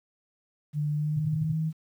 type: tone with pitch glide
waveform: sine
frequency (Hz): 148.8 to 158.56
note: D3 to D#3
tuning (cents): +23 to +33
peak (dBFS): -25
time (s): 0.73-1.73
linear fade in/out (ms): 50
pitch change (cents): +110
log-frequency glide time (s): 0.92-1.52
type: tone bursts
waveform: sine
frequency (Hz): 126.3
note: B2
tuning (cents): +39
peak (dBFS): -29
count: 5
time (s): 1.16-1.533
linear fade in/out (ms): 10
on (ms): 45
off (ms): 37
effects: 10-bit